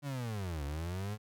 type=linear two-way sweep; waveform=35% pulse; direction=down then up; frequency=146.83 to 69.3 to 108.6 Hz; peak=-34 dBFS; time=0.02-1.18 s; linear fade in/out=50 ms; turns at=0.64 s; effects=none